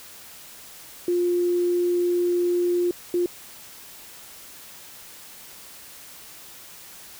sine tone bursts at uneven times, 352 Hz, F4, 14 cents sharp, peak -19 dBFS, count 2, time 1.08-2.91 / 3.14-3.26 s, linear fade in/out 2 ms, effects white hiss -44 dBFS RMS until 7.19 s

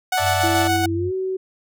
sawtooth tone with tremolo, 740 Hz, F#5, in tune, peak -14 dBFS, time 0.12-0.86 s, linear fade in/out 5 ms, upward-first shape square, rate 7 Hz, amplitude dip 30%
30% pulse chord, D suspended second, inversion none, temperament equal with one note detuned, 587.3 / 659.3 / 876.4 Hz, D5 / E5 / A5, 0 / 0 / -7 cents, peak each -24 dBFS, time 0.17-0.68 s, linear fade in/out 10 ms
sine tone with vibrato, 94.2 Hz, F#2, 32 cents sharp, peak -24 dBFS, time 0.19-1.12 s, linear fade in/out 50 ms, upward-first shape sine, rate 20 Hz, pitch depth 15 cents each way
sine tone with pitch glide, 332 to 377 Hz, E4 to F#4, +12 to +32 cents, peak -21 dBFS, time 0.43-1.37 s, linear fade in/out 10 ms, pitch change +220 cents, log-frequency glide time 0.94-1.13 s
effects none

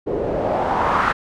white noise with low-pass filter sweep, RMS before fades -20 dBFS, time 0.06-1.13 s, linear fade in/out 20 ms, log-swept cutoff 390 to 1400 Hz, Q 2.9, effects none

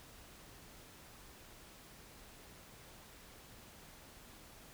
silence, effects pink hiss -57 dBFS RMS until 4.73 s

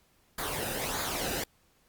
pink noise with flanger, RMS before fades -33 dBFS, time 0.38-1.44 s, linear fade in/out 5 ms, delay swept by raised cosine 0.35 to 0.93 ms, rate 1.6 Hz, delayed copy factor -0.6, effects pink hiss -67 dBFS RMS until 1.88 s + Opus 48 kbps

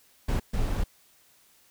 brown noise bursts at uneven times, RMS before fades -26 dBFS, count 2, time 0.28-0.4 / 0.53-0.84 s, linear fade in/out 10 ms, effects white hiss -61 dBFS RMS until 1.7 s

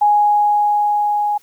sine tone with level ramp, 830.6 Hz, G#5, in tune, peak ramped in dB -9 to -15 dBFS, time 0.01-1.38 s, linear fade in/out 10 ms, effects white hiss -53 dBFS RMS until 1.42 s

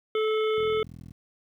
harmonic tone, 434.6 Hz, A4, 21 cents flat, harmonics 1 / 3 / 5 / 7 / 8, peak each -23 / -33 / -37 / -40 / -41 dBFS, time 0.15-0.83 s, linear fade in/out 2 ms
click train, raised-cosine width 5 ms, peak -30 dBFS, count 23, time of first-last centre 0.58-1.109 s, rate 41.6 Hz
effects high-pass 80 Hz 12 dB/octave + 10-bit

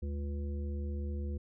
harmonic tone with a mistuned harmonic, 70.3 Hz, C#2, 25 cents sharp, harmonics 1 / 3 / 5 / 7, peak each -34 / -44 / -48 / -51 dBFS, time 0.02-1.38 s, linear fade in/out 10 ms, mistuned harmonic 1, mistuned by +120 cents, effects none

